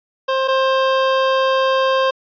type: tone pair in turn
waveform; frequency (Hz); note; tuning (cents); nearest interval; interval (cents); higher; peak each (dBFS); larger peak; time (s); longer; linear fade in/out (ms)
25% pulse; 529 / 529; C5 / C5; +19 / +19; unison; 0; neither; -12 / -10; second; 0.28-0.48 / 0.48-2.11; second; 10
effects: resampled to 11025 Hz + 8-bit